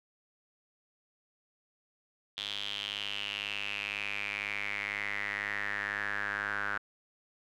square tone with band-pass filter sweep, 51 Hz, G#1, 31 cents flat, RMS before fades -36 dBFS, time 2.37-6.78 s, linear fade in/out 5 ms, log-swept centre 3400 to 1500 Hz, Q 6.9, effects none

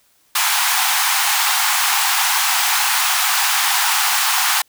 pink high-pass noise, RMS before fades -17 dBFS, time 0.35-4.62 s, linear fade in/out 5 ms, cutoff 750 Hz, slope 96 dB/octave, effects white hiss -58 dBFS RMS until 4.68 s

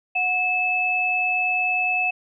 sine tone pair together, 733.6 / 2612 Hz, F#5 / E7, -15 / -17 cents, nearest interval octave + minor seventh, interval 2198 cents, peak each -26 / -20 dBFS, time 0.15-2.11 s, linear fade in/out 10 ms, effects none

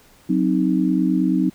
sine chord, C diminished, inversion second, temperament equal, 185 / 261.6 / 311.1 Hz, Gb3 / C4 / Eb4, 0 / 0 / 0 cents, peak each -20 dBFS, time 0.29-1.5 s, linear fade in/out 10 ms, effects pink hiss -52 dBFS RMS until 1.54 s

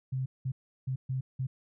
sine tone bursts at uneven times, 130.8 Hz, C3, in tune, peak -29 dBFS, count 5, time 0.12-0.26 / 0.45-0.52 / 0.87-0.96 / 1.09-1.21 / 1.39-1.47 s, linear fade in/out 10 ms, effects none

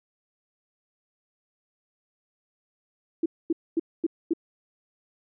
sine tone bursts, 329.6 Hz, E4, in tune, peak -20 dBFS, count 5, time 3.23-4.335 s, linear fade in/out 5 ms, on 29 ms, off 240 ms, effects none

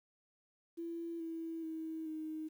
sine tone with pitch steps, 335.6 / 327.9 / 320.4 / 313.1 Hz, E4 / E4 / E4 / D#4, +31 / -9 / -49 / +11 cents, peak -39 dBFS, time 0.77-2.49 s, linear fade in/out 20 ms, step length 430 ms, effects 11-bit

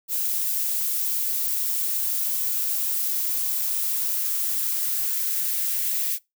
violet noise with high-pass filter sweep, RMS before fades -25 dBFS, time 0.08-6.19 s, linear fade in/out 50 ms, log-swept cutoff 240 to 2000 Hz, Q 1.8, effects noise-tail reverb RT60 0.2 s tail -22 dB re dry

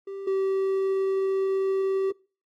triangle tone pair in turn, 392 / 385.7 Hz, G4 / G4, 0 / -28 cents, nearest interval unison, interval 28 cents, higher first, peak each -31 / -20 dBFS, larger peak second, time 0.07-0.27 / 0.27-2.11 s, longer second, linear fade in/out 5 ms, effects noise-tail reverb RT60 0.4 s tail -25 dB re dry + AAC 48 kbps

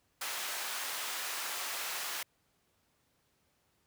pink high-pass noise, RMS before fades -38 dBFS, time 0.21-2.23 s, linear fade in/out 5 ms, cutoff 980 Hz, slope 12 dB/octave, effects pink hiss -74 dBFS RMS until 3.86 s + high-pass 60 Hz 12 dB/octave

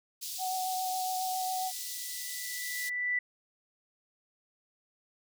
pink high-pass noise, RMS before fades -39 dBFS, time 0.21-2.9 s, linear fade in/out 20 ms, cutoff 4000 Hz, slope 24 dB/octave
sine tone with vibrato, 746 Hz, F#5, 14 cents sharp, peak -31 dBFS, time 0.38-1.72 s, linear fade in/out 50 ms, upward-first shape triangle, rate 7.3 Hz, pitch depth 17 cents each way
sine tone with exponential growth, 1975.5 Hz, B6, in tune, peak -26 dBFS, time 1.35-3.19 s, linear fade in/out 5 ms, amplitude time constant 400 ms
effects none

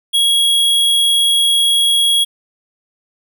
square tone, 3313 Hz, G#7, 5 cents flat, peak -11 dBFS, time 0.13-2.25 s, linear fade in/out 20 ms, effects none

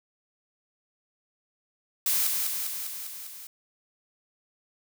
blue noise with echo, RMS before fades -25 dBFS, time 2.06-2.27 s, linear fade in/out 2 ms, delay 200 ms, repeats 6, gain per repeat -3 dB, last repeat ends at 3.47 s, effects none

